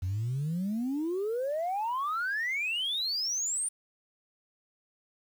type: exponential sweep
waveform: sine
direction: up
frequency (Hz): 87.31 to 9300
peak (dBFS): -27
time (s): 0.02-3.69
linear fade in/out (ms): 10
effects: tanh soft clip ceiling -26 dBFS + 9-bit